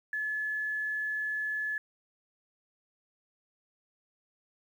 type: tone with quantisation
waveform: sine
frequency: 1717 Hz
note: A6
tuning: 43 cents flat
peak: -30 dBFS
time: 0.13-1.78 s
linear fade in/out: 2 ms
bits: 10
effects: none